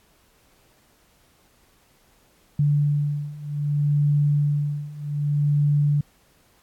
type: beating tone pair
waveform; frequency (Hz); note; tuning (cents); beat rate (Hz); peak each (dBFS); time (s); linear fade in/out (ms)
sine; 145.6 / 146.24; D3 / D3; -15 / -7; 0.64; -23 / -21; 2.59-6.01; 5
effects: pink hiss -60 dBFS RMS until 6.62 s + AAC 64 kbps